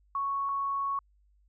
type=tone pair in turn; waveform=sine; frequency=1108.7 / 1108.7 Hz; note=C#6 / C#6; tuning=0 / 0 cents; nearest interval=unison; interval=0 cents; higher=neither; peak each=-28 dBFS; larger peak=neither; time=0.15-0.49 / 0.49-0.99 s; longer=second; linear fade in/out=2 ms; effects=added 50 Hz sine -62 dBFS peak until 1.48 s